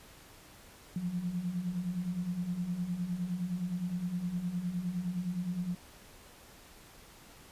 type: beating tone pair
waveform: sine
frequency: 170.8 / 180.5 Hz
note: F3 / F#3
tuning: -38 / -43 cents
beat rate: 9.7 Hz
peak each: -39 / -33 dBFS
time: 0.96-5.75 s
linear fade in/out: 2 ms
effects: pink hiss -55 dBFS RMS until 7.51 s + resampled to 32000 Hz